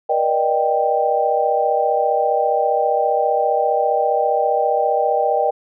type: chord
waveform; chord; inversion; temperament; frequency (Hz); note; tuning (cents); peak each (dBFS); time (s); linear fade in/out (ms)
sine; Eb major seventh; second; equal with one note detuned; 477.9 / 587.3 / 622.3 / 784; Bb4 / D5 / Eb5 / G5; +43 / 0 / 0 / 0; -21 / -22 / -21 / -18; 0.09-5.51; 10
effects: none